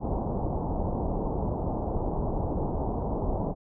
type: low-pass noise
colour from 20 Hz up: pink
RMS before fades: -29 dBFS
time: 0-3.55 s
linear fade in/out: 50 ms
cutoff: 930 Hz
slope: 48 dB/octave
effects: none